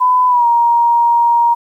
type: tone with pitch glide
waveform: sine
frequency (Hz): 1003 to 941.3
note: B5 to A#5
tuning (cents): +26 to +17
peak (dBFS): -8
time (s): 0-1.55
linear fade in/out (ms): 20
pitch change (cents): -109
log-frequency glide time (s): 0.28-0.46
effects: 8-bit